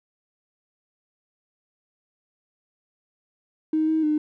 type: tone with pitch steps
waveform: triangle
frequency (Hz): 313.1 / 316.9 / 303.6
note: D#4 / D#4 / D#4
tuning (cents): +11 / +32 / -42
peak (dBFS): -15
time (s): 3.73-4.18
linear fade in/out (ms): 5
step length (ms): 150
effects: tanh soft clip ceiling -17 dBFS